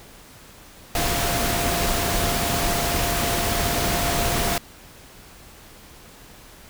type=tone in noise; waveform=sine; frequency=693 Hz; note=F5; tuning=14 cents flat; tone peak=-28 dBFS; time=0.95-4.58 s; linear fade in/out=2 ms; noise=pink; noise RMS=-23 dBFS; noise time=0.95-4.58 s; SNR=-8 dB; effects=pink hiss -46 dBFS RMS until 6.69 s